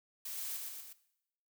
blue noise with echo, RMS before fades -42 dBFS, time 0.25-0.57 s, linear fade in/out 5 ms, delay 120 ms, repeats 3, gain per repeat -3 dB, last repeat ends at 0.93 s, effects noise-tail reverb RT60 0.8 s tail -17 dB re dry

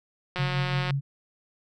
click train, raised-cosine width 0.3 ms, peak -15 dBFS, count 100, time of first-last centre 0.36-0.907 s, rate 181 Hz
sine tone with tremolo, 138.59 Hz, C#3, in tune, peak -23 dBFS, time 0.38-1.01 s, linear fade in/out 20 ms, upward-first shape sine, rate 5.8 Hz, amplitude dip 55%
effects none

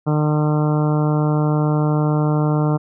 harmonic tone, 151.1 Hz, D3, 50 cents sharp, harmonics 1 / 2 / 3 / 4 / 5 / 6 / 7 / 8 / 9, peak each -16 / -22 / -26 / -28 / -30 / -32 / -33 / -34 / -35 dBFS, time 0.06-2.78 s, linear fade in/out 20 ms, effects none

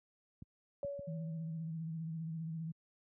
clicks, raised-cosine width 5 ms, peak -35 dBFS, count 3, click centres 0.423 / 0.847 / 0.993 s
sine tone with exponential decay, 565 Hz, C#5, 33 cents sharp, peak -35 dBFS, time 0.83-1.71 s, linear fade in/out 1 ms, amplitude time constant 190 ms
sine tone with vibrato, 162 Hz, E3, 30 cents flat, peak -38 dBFS, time 1.07-2.72 s, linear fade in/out 10 ms, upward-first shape sine, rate 15 Hz, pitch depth 44 cents each way
effects high-pass 80 Hz 12 dB/octave

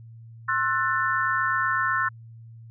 sine chord, F# half-diminished seventh, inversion second, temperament just, 1065.6 / 1332 / 1480 / 1776 Hz, C6 / E6 / F#6 / A6, +31 / +18 / 0 / +16 cents, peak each -27 dBFS, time 0.48-2.09 s, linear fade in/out 10 ms, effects added 114 Hz sine -42 dBFS peak until 2.7 s

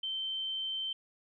sine tone, 3106 Hz, G7, 17 cents flat, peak -33 dBFS, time 0.03-0.93 s, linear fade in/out 5 ms, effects none

